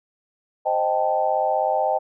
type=chord; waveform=sine; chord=A half-diminished seventh; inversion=first; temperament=equal; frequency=523.3 / 622.3 / 784 / 880 Hz; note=C5 / Eb5 / G5 / A5; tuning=0 / 0 / 0 / 0 cents; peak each=-26 / -23 / -22 / -27 dBFS; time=0.65-1.99 s; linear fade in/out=20 ms; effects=none